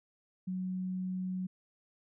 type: tone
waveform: sine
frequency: 185 Hz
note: F#3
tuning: in tune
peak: -33 dBFS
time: 0.47-1.47 s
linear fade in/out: 10 ms
effects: none